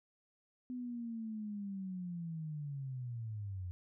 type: linear sweep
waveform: sine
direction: down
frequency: 252.5 to 87.31 Hz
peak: -39 dBFS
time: 0.7-3.71 s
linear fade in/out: 0 ms
effects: none